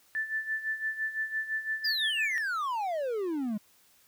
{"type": "tone with tremolo", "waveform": "sine", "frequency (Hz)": 1760, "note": "A6", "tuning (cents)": 0, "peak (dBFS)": -27, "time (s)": [0.15, 2.38], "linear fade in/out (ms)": 0, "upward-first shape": "sine", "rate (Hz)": 5.9, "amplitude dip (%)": 75}
{"type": "exponential sweep", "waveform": "triangle", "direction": "down", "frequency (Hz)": [5070, 201.2], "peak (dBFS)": -27, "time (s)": [1.84, 3.58], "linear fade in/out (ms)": 10}
{"effects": ["white hiss -63 dBFS RMS until 4.07 s"]}